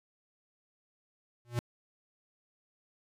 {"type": "tone with exponential growth", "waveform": "square", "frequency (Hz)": 120, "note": "B2", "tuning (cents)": -49, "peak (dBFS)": -26, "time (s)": [1.45, 1.59], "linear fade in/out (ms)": 0, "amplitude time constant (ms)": 29, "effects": ["resampled to 32000 Hz"]}